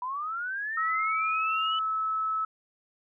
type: linear sweep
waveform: sine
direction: up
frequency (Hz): 975 to 2999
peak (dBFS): -30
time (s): 0.02-1.79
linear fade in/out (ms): 2
type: tone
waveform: sine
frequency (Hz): 1300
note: E6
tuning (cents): -24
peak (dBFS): -26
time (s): 0.77-2.45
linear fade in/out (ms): 5
effects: none